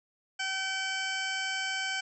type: harmonic tone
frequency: 767 Hz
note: G5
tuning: 38 cents flat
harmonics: 1 / 2 / 3 / 4 / 6 / 7 / 8 / 9 / 10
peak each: -40 / -34 / -37 / -37 / -43 / -43 / -47 / -50 / -46 dBFS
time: 0.39-2.01 s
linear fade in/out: 10 ms
effects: none